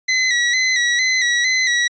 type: tone with vibrato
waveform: sawtooth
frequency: 1981 Hz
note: B6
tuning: 5 cents sharp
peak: -11 dBFS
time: 0.08-1.88 s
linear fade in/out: 10 ms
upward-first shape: square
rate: 2.2 Hz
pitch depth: 48 cents each way
effects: resampled to 16000 Hz